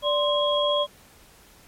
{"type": "tone cluster", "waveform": "sine", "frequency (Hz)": [584, 1044, 3301], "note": ["D5", "C6", "G#7"], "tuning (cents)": [-10, -4, -11], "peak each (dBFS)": [-22, -27, -25], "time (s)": [0.02, 0.87], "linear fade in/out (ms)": 50, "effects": ["pink hiss -53 dBFS RMS until 1.67 s", "MP3 64 kbps"]}